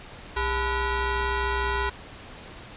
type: ring-modulated tone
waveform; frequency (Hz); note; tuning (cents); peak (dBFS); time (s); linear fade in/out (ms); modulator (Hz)
20% pulse; 466.2; A#4; 0; -16; 0.36-1.9; 10; 529
effects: pink hiss -43 dBFS RMS until 2.76 s + resampled to 8000 Hz